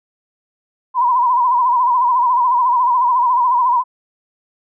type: tone with vibrato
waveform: sine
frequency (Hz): 987.8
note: B5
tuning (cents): 0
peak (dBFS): -11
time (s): 0.94-3.84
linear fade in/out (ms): 50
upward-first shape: sine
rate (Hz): 14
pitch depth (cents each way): 82
effects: none